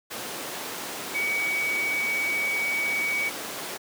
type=tone in noise; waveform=sine; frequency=2258 Hz; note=C#7; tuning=31 cents sharp; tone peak=-24 dBFS; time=1.14-3.3 s; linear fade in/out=20 ms; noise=pink; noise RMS=-33 dBFS; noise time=0.1-3.78 s; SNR=+6 dB; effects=high-pass 300 Hz 12 dB/octave